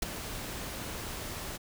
pink noise with ADSR envelope, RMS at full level -28 dBFS, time 0.02-1.58 s, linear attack 7 ms, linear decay 11 ms, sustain -11 dB, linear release 23 ms, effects none

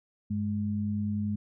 sine tone pair together, 98.54 / 208.8 Hz, G2 / G#3, +10 / +10 cents, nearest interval octave + minor second, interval 1300 cents, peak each -32 / -29 dBFS, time 0.3-1.36 s, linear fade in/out 10 ms, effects none

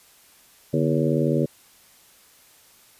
harmonic tone with a mistuned harmonic, 79.8 Hz, D#2, 44 cents sharp, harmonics 2 / 3 / 4 / 5 / 6 / 7, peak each -23 / -25 / -26 / -27 / -28 / -28 dBFS, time 0.73-1.46 s, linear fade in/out 10 ms, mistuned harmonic 2, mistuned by -150 cents, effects white hiss -54 dBFS RMS until 2.99 s + resampled to 32000 Hz

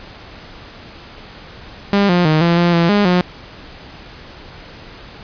sawtooth tone with pitch steps, 200.8 / 176.7 / 155.6 / 170.4 / 173.2 / 169.2 / 205.2 / 179.4 Hz, G3 / F3 / D#3 / F3 / F3 / E3 / G#3 / F3, +42 / +21 / 0 / -42 / -14 / +45 / -21 / +47 cents, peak -7 dBFS, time 1.93-3.21 s, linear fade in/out 0 ms, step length 160 ms, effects pink hiss -37 dBFS RMS until 5.23 s + resampled to 11025 Hz

